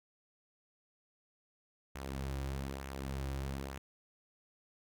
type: tone with flanger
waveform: sawtooth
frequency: 67.7 Hz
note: C#2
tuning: 40 cents flat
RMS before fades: -40 dBFS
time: 1.95-3.78 s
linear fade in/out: 5 ms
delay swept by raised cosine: 0.21 to 4.71 ms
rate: 1.1 Hz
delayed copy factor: -0.5
effects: none